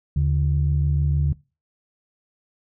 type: tone pair together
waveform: sine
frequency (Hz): 76.8 / 143.31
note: D#2 / D3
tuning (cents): -22 / -42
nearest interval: major seventh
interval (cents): 1080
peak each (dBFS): -19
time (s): 0.16-1.33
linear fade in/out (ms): 5
effects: noise-tail reverb RT60 0.3 s tail -22 dB re dry + tanh soft clip ceiling -11 dBFS